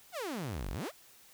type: exponential two-way sweep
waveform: sawtooth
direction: down then up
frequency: 784 to 39 to 784 Hz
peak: -32 dBFS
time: 0.12-0.92 s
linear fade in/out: 50 ms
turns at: 0.7 s
effects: white hiss -59 dBFS RMS until 1.33 s